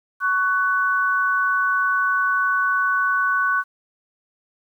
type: tone pair together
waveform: sine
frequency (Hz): 1117.2 / 1494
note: C#6 / F#6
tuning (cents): +13 / +16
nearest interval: perfect fourth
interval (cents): 503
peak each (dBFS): -21 / -19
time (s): 0.2-3.64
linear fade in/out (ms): 50
effects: 9-bit